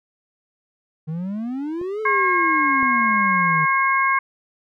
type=exponential two-way sweep; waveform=triangle; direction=up then down; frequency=152.3 to 440 to 152.3 Hz; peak=-22 dBFS; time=1.07-3.66 s; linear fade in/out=20 ms; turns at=2.01 s
type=clicks; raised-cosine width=2 ms; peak=-25 / -21 dBFS; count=2; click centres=1.814 / 2.829 s
type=harmonic tone; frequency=540 Hz; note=C#5; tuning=45 cents flat; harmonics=2 / 3 / 4; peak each=-18 / -23 / -21 dBFS; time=2.05-4.19 s; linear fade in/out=5 ms
effects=none